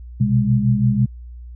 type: tone cluster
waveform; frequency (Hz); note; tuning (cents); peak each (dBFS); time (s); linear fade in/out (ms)
sine; 122.6 / 128.6 / 204.4; B2 / C3 / G#3; -12 / -30 / -27; -18; 0.2-1.06; 10
effects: added 60 Hz sine -33 dBFS peak until 1.55 s